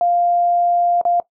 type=tone with dropouts; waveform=sine; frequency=698.5 Hz; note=F5; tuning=in tune; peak=-13 dBFS; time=0.01-1.2 s; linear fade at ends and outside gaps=1 ms; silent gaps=1.013-1.052 s; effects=noise-tail reverb RT60 0.1 s tail -17 dB re dry